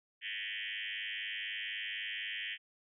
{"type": "tone with frequency modulation", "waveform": "sine", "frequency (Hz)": 2489, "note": "D#7", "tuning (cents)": 0, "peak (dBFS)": -37, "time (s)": [0.21, 2.58], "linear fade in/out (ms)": 50, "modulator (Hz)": 104, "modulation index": 7.1, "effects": []}